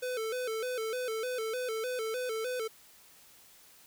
square tone with vibrato, 471.9 Hz, A#4, 21 cents sharp, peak -33 dBFS, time 0.02-2.68 s, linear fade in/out 10 ms, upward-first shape square, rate 3.3 Hz, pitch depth 110 cents each way, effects white hiss -58 dBFS RMS until 3.86 s

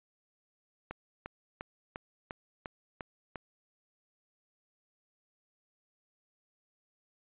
click train, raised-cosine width 0.5 ms, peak -24 dBFS, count 8, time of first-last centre 0.91-3.358 s, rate 2.86 Hz, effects resampled to 8000 Hz

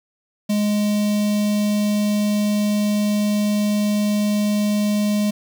square tone with notch filter, 208 Hz, G#3, 3 cents sharp, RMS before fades -19 dBFS, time 0.49-5.31 s, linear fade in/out 10 ms, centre 1400 Hz, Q 0.71, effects 8-bit

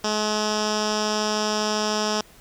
10% pulse tone with low-pass filter, 212.8 Hz, G#3, 42 cents sharp, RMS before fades -24 dBFS, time 0.04-2.21 s, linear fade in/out 2 ms, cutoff 5700 Hz, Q 3.8, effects pink hiss -51 dBFS RMS until 2.4 s

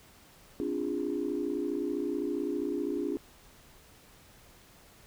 sine chord, D half-diminished seventh, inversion third, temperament equal with one note detuned, 261.6 / 293.7 / 349.2 / 409.1 Hz, C4 / D4 / F4 / Ab4, 0 / 0 / 0 / -26 cents, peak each -37 / -33 / -34 / -35 dBFS, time 0.6-3.17 s, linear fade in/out 0 ms, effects tanh soft clip ceiling -21 dBFS + pink hiss -57 dBFS RMS until 5.06 s

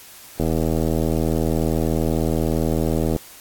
click train, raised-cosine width 2 ms, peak -8 dBFS, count 222, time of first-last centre 0.4-3.163 s, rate 80 Hz, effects white hiss -43 dBFS RMS until 3.4 s + AAC 64 kbps

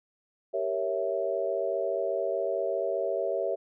sine chord, G diminished seventh, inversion none, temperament equal, 392 / 466.2 / 554.4 / 659.3 Hz, G4 / Bb4 / Db5 / Fb5, 0 / 0 / 0 / 0 cents, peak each -33 / -34 / -31 / -31 dBFS, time 0.53-3.56 s, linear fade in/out 20 ms, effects none

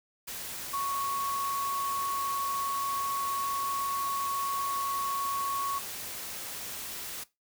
sine tone in noise, 1108.7 Hz, C#6, in tune, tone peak -29 dBFS, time 0.73-5.79 s, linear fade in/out 10 ms, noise white, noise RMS -39 dBFS, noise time 0.27-7.24 s, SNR +7 dB, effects noise-tail reverb RT60 0.2 s tail -18 dB re dry

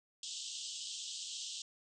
pink band-pass noise, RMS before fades -44 dBFS, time 0.23-1.62 s, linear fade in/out 2 ms, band 2900 to 8200 Hz, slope 96 dB/octave, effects none

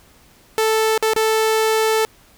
sawtooth tone with dropouts, 440 Hz, A4, in tune, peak -11 dBFS, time 0.58-2.05 s, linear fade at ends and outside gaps 0 ms, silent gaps 0.977-1.026 / 1.135-1.163 s, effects pink hiss -51 dBFS RMS until 2.37 s

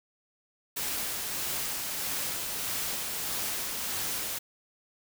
white noise with tremolo, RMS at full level -32 dBFS, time 0.76-4.39 s, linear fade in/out 10 ms, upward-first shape sine, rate 1.6 Hz, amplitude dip 25%, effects none

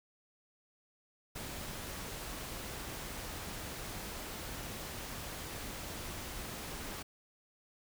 pink noise, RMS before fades -43 dBFS, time 1.35-7.03 s, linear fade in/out 10 ms, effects none

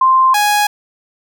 sine / sawtooth tone pair in turn, 1046.5 / 830.6 Hz, C6 / G#5, 0 / 0 cents, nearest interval major third, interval 400 cents, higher first, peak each -7 dBFS, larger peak neither, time 0.01-0.34 / 0.34-0.67 s, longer neither, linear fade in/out 5 ms, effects none

